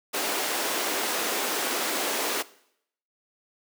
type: high-pass noise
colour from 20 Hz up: pink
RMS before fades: -28 dBFS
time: 0.13-2.43 s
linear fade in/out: 20 ms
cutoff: 310 Hz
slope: 24 dB/octave
effects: noise-tail reverb RT60 0.7 s tail -19 dB re dry